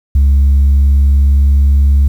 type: tone with pitch glide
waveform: sine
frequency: 69.3 to 69.9 Hz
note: C#2 to C#2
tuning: 0 to +15 cents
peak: -3 dBFS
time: 0.15-2.08 s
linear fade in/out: 5 ms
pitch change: +15 cents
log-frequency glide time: 0.55-1.81 s
effects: tanh soft clip ceiling -4 dBFS + 7-bit

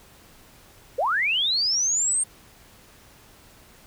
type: linear sweep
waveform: sine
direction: up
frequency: 449.4 to 8740 Hz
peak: -20 dBFS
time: 0.98-2.24 s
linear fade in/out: 10 ms
effects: pink hiss -52 dBFS RMS until 3.86 s

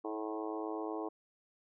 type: harmonic tone with a mistuned harmonic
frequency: 108.2 Hz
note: A2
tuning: 29 cents flat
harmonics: 3 / 4 / 5 / 6 / 7 / 8 / 9 / 10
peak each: -40 / -41 / -48 / -47 / -46 / -49 / -49 / -49 dBFS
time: 0.04-1.09 s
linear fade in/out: 10 ms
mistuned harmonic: 5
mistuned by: +15 cents
effects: none

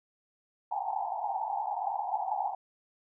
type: band-pass noise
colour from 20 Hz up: pink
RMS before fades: -33 dBFS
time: 0.71-2.55 s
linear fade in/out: 5 ms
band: 730 to 900 Hz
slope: 96 dB/octave
effects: none

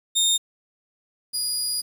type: tone pair in turn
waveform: 25% pulse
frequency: 3662 / 4888 Hz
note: A#7 / D#8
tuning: -32 / -32 cents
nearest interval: perfect fourth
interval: 500 cents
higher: second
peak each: -14 / -19 dBFS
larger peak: first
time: 0.15-0.38 / 1.33-1.82 s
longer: second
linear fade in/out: 20 ms
effects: 8-bit

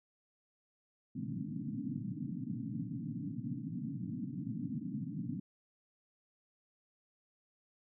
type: band-pass noise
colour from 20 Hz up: white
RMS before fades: -40 dBFS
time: 1.15-5.4 s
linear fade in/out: 5 ms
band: 110 to 290 Hz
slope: 96 dB/octave
effects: none

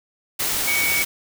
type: tone in noise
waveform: sine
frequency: 2246 Hz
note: C#7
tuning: 22 cents sharp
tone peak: -20 dBFS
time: 0.67-1.03 s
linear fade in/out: 10 ms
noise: white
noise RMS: -23 dBFS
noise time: 0.39-1.05 s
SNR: 0 dB
effects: none

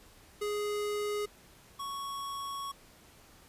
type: tone pair in turn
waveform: square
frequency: 415.3 / 1110.8 Hz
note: G#4 / C#6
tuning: 0 / +3 cents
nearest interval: octave + perfect fourth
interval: 1703 cents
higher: second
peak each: -32 / -37 dBFS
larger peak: first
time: 0.41-1.26 / 1.79-2.72 s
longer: second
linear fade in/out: 10 ms
effects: pink hiss -58 dBFS RMS until 3.48 s + resampled to 32000 Hz

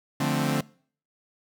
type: chord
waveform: sawtooth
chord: D minor seventh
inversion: none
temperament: equal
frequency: 146.83 / 174.61 / 220 / 261.6 Hz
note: D3 / F3 / A3 / C4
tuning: 0 / 0 / 0 / 0 cents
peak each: -23 / -28 / -26 / -24 dBFS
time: 0.2-0.61 s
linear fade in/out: 5 ms
effects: noise-tail reverb RT60 0.5 s tail -23 dB re dry

